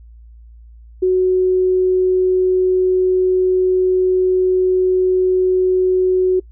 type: tone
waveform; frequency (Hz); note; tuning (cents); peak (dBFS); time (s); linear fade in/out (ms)
sine; 370; F#4; 0; -11; 1.02-6.4; 10
effects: noise-tail reverb RT60 0.1 s tail -24 dB re dry + added 57 Hz sine -38 dBFS peak until 6.51 s